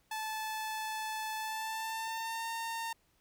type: tone with pitch glide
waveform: sawtooth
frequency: 871 to 913.2 Hz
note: A5 to A#5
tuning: -18 to -36 cents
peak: -32 dBFS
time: 0.11-2.93 s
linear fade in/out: 5 ms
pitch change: +82 cents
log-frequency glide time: 1.36-2.48 s
effects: pink hiss -72 dBFS RMS until 3.2 s